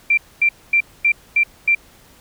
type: tone bursts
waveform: sine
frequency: 2359 Hz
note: D7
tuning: 7 cents sharp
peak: -11 dBFS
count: 6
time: 0.1-1.75 s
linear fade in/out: 5 ms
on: 75 ms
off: 240 ms
effects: pink hiss -49 dBFS RMS until 2.2 s